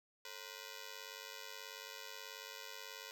5% pulse ring-modulated tone, 493.9 Hz, B4, in tune, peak -33 dBFS, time 0.25-3.11 s, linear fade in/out 0 ms, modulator 49.2 Hz, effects none

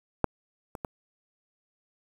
clicks, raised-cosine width 1 ms, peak -7 / -23 / -18 dBFS, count 3, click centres 0.243 / 0.752 / 0.848 s, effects 7-bit

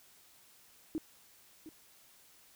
sine tone with echo, 315.2 Hz, D#4, 23 cents sharp, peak -32 dBFS, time 0.95-0.98 s, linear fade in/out 0 ms, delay 710 ms, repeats 1, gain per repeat -13 dB, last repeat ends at 1.69 s, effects white hiss -62 dBFS RMS until 2.55 s

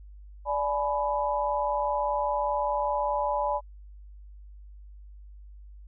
sine tone cluster, 585 / 847 / 992 Hz, D5 / G#5 / B5, -7 / +34 / +7 cents, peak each -29 dBFS, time 0.45-3.61 s, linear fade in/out 50 ms, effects added 50 Hz sine -44 dBFS peak until 5.87 s

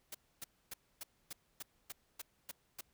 white noise bursts, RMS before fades -45 dBFS, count 10, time 0.12-2.81 s, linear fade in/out 5 ms, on 26 ms, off 270 ms, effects pink hiss -75 dBFS RMS until 2.93 s

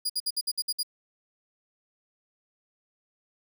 sawtooth tone bursts, 4873 Hz, D#8, 37 cents flat, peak -23 dBFS, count 8, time 0.05-0.832 s, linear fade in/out 10 ms, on 47 ms, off 58 ms, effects none

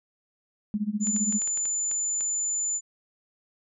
sine tone with tremolo, 209.5 Hz, G#3, 15 cents sharp, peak -22 dBFS, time 0.74-1.39 s, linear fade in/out 0 ms, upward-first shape sine, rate 15 Hz, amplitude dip 90%
sine tone, 7040 Hz, A8, in tune, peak -25 dBFS, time 1-2.81 s, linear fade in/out 50 ms
clicks, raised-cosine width 0.2 ms, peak -24 dBFS, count 9, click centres 1.071 / 1.164 / 1.325 / 1.419 / 1.475 / 1.574 / 1.655 / 1.914 / 2.208 s
effects none

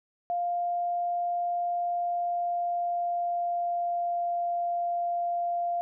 sine tone with pitch glide, 700 to 695.2 Hz, F5 to F5, +4 to -8 cents, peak -26 dBFS, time 0.3-5.81 s, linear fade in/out 0 ms, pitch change -12 cents, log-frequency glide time 1.75-4.39 s, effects none

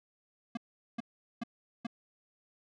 square tone bursts, 233.1 Hz, A#3, in tune, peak -34 dBFS, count 4, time 0.55-1.868 s, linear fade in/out 5 ms, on 22 ms, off 410 ms, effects low-pass 4000 Hz 12 dB/octave

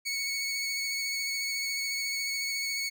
20% pulse tone with vibrato, 2217 Hz, C#7, in tune, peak -25 dBFS, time 0.05-2.9 s, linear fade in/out 20 ms, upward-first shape sine, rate 14 Hz, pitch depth 16 cents each way, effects none

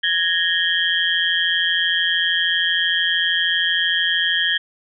sine tone cluster, 1669 / 1842 / 3112 / 3285 Hz, G#6 / A#6 / G7 / G#7, +8 / -21 / -13 / -20 cents, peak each -22 dBFS, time 0.03-4.58 s, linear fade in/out 10 ms, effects none

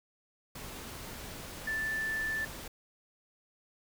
sine tone in noise, 1760 Hz, A6, in tune, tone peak -31 dBFS, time 1.67-2.45 s, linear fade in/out 5 ms, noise pink, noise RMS -44 dBFS, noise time 0.55-2.68 s, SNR +10 dB, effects none

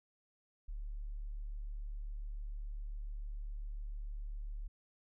sine tone, 36.45 Hz, D1, 12 cents flat, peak -39 dBFS, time 0.68-4.68 s, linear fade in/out 10 ms, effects none

